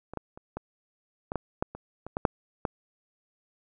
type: clicks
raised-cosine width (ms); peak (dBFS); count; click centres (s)
1; -25 / -18 / -30 / -20 / -18 / -14 / -12 / -25 / -24 / -15 / -6 / -13; 12; 0.136 / 0.173 / 0.375 / 0.57 / 1.319 / 1.357 / 1.625 / 1.75 / 2.066 / 2.169 / 2.252 / 2.652
effects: none